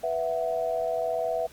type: chord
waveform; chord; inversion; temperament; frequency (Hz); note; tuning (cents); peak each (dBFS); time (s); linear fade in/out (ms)
sine; B suspended fourth; none; equal; 493.9 / 659.3 / 740; B4 / E5 / F#5; 0 / 0 / 0; -31 / -27 / -33; 0.03-1.47; 10
effects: pink hiss -52 dBFS RMS until 1.52 s + Opus 48 kbps